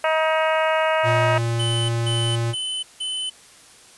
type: harmonic tone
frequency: 316.7 Hz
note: D#4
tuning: 31 cents sharp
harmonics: 2 / 3 / 4 / 5 / 6 / 7 / 8 / 9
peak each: -20 / -24 / -26 / -28 / -30 / -31 / -32 / -33 dBFS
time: 0.04-1.38 s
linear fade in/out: 2 ms
type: tone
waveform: square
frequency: 116.54 Hz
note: A#2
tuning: in tune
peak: -21 dBFS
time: 1.03-2.55 s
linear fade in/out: 50 ms
type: tone bursts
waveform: square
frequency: 3030 Hz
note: F#7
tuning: 40 cents sharp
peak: -25 dBFS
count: 4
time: 1.59-3.3 s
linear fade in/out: 10 ms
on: 300 ms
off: 170 ms
effects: white hiss -48 dBFS RMS until 3.97 s + resampled to 24000 Hz